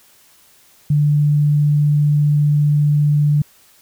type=tone; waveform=sine; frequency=147.5 Hz; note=D3; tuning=8 cents sharp; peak=-11 dBFS; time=0.9-3.42 s; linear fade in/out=5 ms; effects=white hiss -51 dBFS RMS until 3.81 s